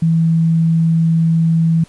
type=tone; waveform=sine; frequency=163.9 Hz; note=E3; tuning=10 cents flat; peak=-10 dBFS; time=0.02-1.84 s; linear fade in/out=5 ms; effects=pink hiss -47 dBFS RMS until 1.88 s + resampled to 24000 Hz